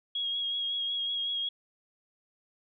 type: tone with vibrato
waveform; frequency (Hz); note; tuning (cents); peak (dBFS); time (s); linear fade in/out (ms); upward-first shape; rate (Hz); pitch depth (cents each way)
sine; 3294; G#7; -15; -29; 0.15-1.49; 5; sine; 5.4; 23
effects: none